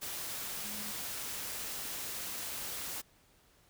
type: tone in noise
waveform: sine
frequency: 210.1 Hz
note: G#3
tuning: 20 cents sharp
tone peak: -48 dBFS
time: 0.63-0.93 s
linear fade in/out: 20 ms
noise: white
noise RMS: -40 dBFS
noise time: 0.01-3.02 s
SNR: -11 dB
effects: pink hiss -66 dBFS RMS until 3.69 s